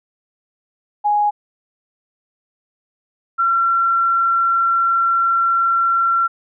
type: tone pair in turn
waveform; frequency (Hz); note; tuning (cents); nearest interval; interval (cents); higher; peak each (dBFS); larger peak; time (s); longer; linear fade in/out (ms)
sine; 830.6 / 1361.4; G#5 / F6; 0 / -45; major sixth; 855; second; -13; neither; 1.04-1.31 / 3.38-6.28; second; 20
effects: none